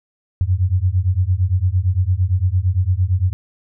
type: beating tone pair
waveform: sine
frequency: 87.8 / 96.6 Hz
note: F2 / G2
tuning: +10 / -25 cents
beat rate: 8.8 Hz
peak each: -17 dBFS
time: 0.41-3.33 s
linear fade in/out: 0 ms
effects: none